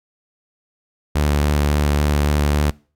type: tone with vibrato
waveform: sawtooth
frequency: 73.42 Hz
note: D2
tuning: in tune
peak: -11 dBFS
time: 1.15-2.71 s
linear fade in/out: 10 ms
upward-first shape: square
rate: 3.6 Hz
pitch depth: 12 cents each way
effects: noise-tail reverb RT60 0.4 s tail -24 dB re dry